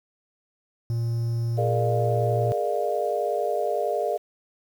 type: tone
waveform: triangle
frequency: 116.54 Hz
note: A#2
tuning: in tune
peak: -21 dBFS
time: 0.9-2.52 s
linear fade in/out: 0 ms
type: chord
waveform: sine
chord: Bb dominant seventh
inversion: third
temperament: equal with one note detuned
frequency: 415.3 / 466.2 / 599.7 / 698.5 Hz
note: Ab4 / Bb4 / D5 / F5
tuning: 0 / 0 / +36 / 0 cents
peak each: -29 / -29 / -27 / -28 dBFS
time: 1.57-4.18 s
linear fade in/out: 20 ms
effects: 8-bit